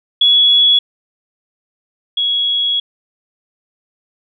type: tone pair in turn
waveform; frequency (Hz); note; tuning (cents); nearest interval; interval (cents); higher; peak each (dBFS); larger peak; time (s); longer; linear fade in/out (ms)
sine; 3374 / 3337; G#7 / G#7; +27 / +8; unison; 19; first; -7 / -13; first; 0.21-0.79 / 2.17-2.8; second; 5
effects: none